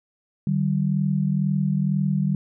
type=tone pair together; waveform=sine; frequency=150 / 192.07 Hz; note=D3 / G3; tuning=+37 / -35 cents; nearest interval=major third; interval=428 cents; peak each=-22 dBFS; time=0.47-2.35 s; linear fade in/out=2 ms; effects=none